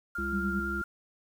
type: tone with vibrato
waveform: sine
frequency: 1394 Hz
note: F6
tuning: 4 cents flat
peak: -32 dBFS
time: 0.15-0.84 s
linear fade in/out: 5 ms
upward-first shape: sine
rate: 12 Hz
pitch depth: 14 cents each way
type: harmonic tone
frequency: 68 Hz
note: C#2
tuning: 33 cents flat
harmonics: 1 / 3 / 5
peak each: -37 / -37 / -37 dBFS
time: 0.18-0.82 s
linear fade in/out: 5 ms
type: tone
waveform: sine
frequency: 194.4 Hz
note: G3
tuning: 14 cents flat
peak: -31 dBFS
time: 0.32-0.6 s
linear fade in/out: 10 ms
effects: 9-bit